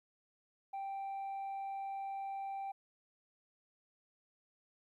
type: tone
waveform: sine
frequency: 784 Hz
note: G5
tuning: in tune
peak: -36 dBFS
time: 0.73-2.72 s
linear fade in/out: 10 ms
effects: tanh soft clip ceiling -38 dBFS + 13-bit